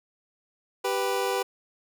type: tone pair together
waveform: 25% pulse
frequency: 392 / 493.9 Hz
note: G4 / B4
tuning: 0 / 0 cents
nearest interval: major third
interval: 400 cents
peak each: -24 dBFS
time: 0.84-1.43 s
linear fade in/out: 10 ms
effects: none